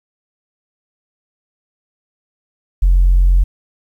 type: tone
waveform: sine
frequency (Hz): 44.52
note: F1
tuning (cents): +34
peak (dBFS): -6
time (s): 2.82-3.44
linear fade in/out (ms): 10
effects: tanh soft clip ceiling -4 dBFS + 8-bit